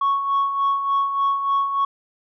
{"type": "tone with tremolo", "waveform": "sine", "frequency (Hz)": 1108, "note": "C#6", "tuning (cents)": -1, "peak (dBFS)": -14, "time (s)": [0.01, 1.85], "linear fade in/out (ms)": 5, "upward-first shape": "sine", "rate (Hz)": 3.4, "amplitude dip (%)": 60, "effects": ["tanh soft clip ceiling -14 dBFS"]}